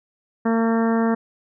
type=harmonic tone; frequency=227.4 Hz; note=A#3; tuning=43 cents flat; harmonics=1 / 2 / 3 / 4 / 5 / 6 / 7 / 8; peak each=-18 / -24 / -28 / -30 / -32 / -34 / -35 / -36 dBFS; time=0.45-1.15 s; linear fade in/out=10 ms; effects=none